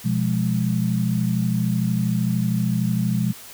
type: chord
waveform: sine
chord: F diminished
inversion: second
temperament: equal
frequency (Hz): 123.47 / 174.61 / 207.7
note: Cb3 / F3 / Ab3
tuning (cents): 0 / 0 / 0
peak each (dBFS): -23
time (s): 0.04-3.33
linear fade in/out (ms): 20
effects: white hiss -41 dBFS RMS until 3.53 s